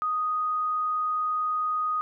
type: tone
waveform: sine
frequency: 1244.5 Hz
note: D#6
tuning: in tune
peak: -24 dBFS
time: 0.02-2.01 s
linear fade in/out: 0 ms
effects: none